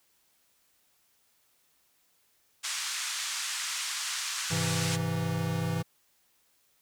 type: band-pass noise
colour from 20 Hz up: white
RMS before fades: -34 dBFS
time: 2.63-4.97 s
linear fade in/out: 20 ms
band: 1100 to 8200 Hz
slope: 24 dB/octave
type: chord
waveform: square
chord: Ab augmented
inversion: none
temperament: equal with one note detuned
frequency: 103.29 / 130.81 / 164.81 Hz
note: Ab2 / C3 / E3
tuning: -9 / 0 / 0 cents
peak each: -35 / -36 / -31 dBFS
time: 4.5-5.83 s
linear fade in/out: 20 ms
effects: white hiss -69 dBFS RMS until 6.81 s